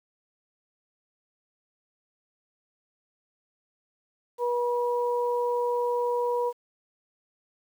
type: tone pair together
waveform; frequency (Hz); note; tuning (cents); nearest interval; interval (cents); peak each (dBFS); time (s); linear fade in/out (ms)
sine; 484 / 966; B4 / B5; -35 / -39; octave; 1196; -25 / -29; 4.38-6.53; 50
effects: 9-bit